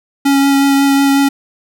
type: tone with vibrato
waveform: square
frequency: 277.2 Hz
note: C#4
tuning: in tune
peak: -9 dBFS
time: 0.25-1.29 s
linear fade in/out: 10 ms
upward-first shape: triangle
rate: 5.5 Hz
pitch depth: 13 cents each way
effects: none